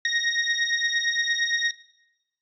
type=beating tone pair; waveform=25% pulse; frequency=1864.7 / 1873.4 Hz; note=A#6 / A#6; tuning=0 / +8 cents; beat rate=8.7 Hz; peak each=-22 dBFS; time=0.05-1.71 s; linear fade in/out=2 ms; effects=noise-tail reverb RT60 0.9 s tail -17 dB re dry + resampled to 16000 Hz

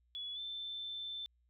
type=tone with pitch glide; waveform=sine; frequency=3399 to 3541 Hz; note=G#7 to A7; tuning=+39 to +10 cents; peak=-40 dBFS; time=0.15-1.26 s; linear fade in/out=0 ms; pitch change=+71 cents; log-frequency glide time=0.34-0.39 s; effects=added 60 Hz sine -70 dBFS peak until 1.49 s

